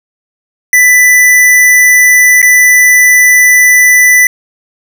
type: tone with dropouts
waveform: square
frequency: 1988 Hz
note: B6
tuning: 11 cents sharp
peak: -3 dBFS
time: 0.73-4.27 s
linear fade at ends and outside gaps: 2 ms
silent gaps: 2.418-2.427 s
effects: none